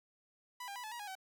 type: tone with pitch steps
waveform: sawtooth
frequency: 989 / 800 / 984 / 864 / 955 / 826 / 761 Hz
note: B5 / G5 / B5 / A5 / A#5 / G#5 / F#5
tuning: +2 / +35 / -7 / -32 / +42 / -10 / +48 cents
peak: -39 dBFS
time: 0.6-1.153 s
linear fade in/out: 5 ms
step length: 79 ms
effects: none